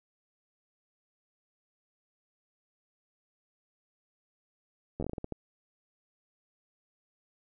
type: slowing click train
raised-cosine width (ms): 2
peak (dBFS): -22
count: 10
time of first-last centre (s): 5-5.323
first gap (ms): 11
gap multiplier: 1.28
effects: none